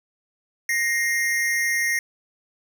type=tone pair together; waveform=square; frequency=1868 / 2106 Hz; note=A#6 / C7; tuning=+3 / +11 cents; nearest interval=major second; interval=208 cents; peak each=-23 / -25 dBFS; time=0.69-1.99 s; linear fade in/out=2 ms; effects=none